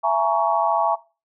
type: chord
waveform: sine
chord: A# half-diminished seventh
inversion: second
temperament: just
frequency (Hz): 671.3 / 839.1 / 932.3 / 1118.8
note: E5 / G#5 / A#5 / C#6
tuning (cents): +31 / +18 / 0 / +16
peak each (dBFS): -23 / -22 / -23 / -23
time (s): 0.03-0.96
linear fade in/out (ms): 20
effects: noise-tail reverb RT60 0.3 s tail -18 dB re dry